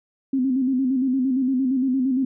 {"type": "tone with vibrato", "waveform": "sine", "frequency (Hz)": 260.6, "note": "C4", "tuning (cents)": -7, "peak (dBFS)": -18, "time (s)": [0.33, 2.25], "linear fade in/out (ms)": 5, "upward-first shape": "square", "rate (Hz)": 8.7, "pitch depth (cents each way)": 60, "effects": []}